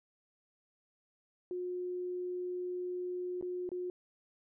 sine tone with dropouts, 360 Hz, F#4, 47 cents flat, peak -35 dBFS, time 1.51-3.9 s, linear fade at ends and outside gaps 1 ms, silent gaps 3.412-3.425 / 3.691-3.717 s, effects none

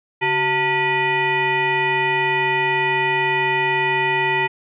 sine tone with frequency modulation, 1419 Hz, F6, 27 cents sharp, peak -16 dBFS, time 0.21-4.48 s, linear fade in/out 20 ms, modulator 520 Hz, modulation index 2.2, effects resampled to 8000 Hz

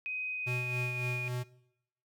sine tone with pitch glide, 2511 to 2454 Hz, D#7 to D#7, +15 to -25 cents, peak -34 dBFS, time 0.06-1.28 s, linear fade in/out 0 ms, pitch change -40 cents, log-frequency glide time 0.29-1.12 s
square tone with tremolo, 124.1 Hz, B2, 9 cents sharp, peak -33 dBFS, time 0.46-1.44 s, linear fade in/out 20 ms, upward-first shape sine, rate 3.6 Hz, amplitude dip 45%
effects noise-tail reverb RT60 0.8 s tail -21 dB re dry

